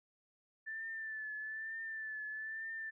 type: tone with vibrato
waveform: sine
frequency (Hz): 1760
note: A6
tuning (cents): 0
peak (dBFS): -40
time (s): 0.66-2.91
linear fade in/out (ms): 20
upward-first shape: triangle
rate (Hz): 1.1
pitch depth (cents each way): 46
effects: none